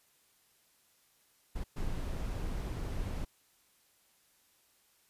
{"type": "noise bursts at uneven times", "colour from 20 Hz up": "brown", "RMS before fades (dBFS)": -36, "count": 2, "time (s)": [[1.55, 1.64], [1.76, 3.25]], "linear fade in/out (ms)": 10, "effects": ["white hiss -69 dBFS RMS until 5.09 s", "resampled to 32000 Hz"]}